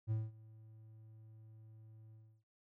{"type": "tone with ADSR envelope", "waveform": "triangle", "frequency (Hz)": 110, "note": "A2", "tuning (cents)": 0, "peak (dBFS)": -30, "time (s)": [0.07, 2.44], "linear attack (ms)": 42, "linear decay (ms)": 200, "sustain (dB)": -23, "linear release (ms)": 310, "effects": []}